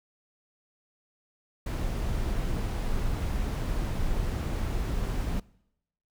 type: noise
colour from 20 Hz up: brown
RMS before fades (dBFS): -29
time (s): 1.66-5.4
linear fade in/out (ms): 5
effects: noise-tail reverb RT60 0.8 s tail -23 dB re dry